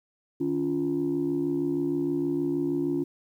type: tone cluster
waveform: sine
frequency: 153.3 / 281.8 / 348.2 Hz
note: D#3 / C#4 / F4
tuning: -25 / +29 / -5 cents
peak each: -35 / -26 / -27 dBFS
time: 0.4-3.04 s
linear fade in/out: 10 ms
effects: tanh soft clip ceiling -18 dBFS + 10-bit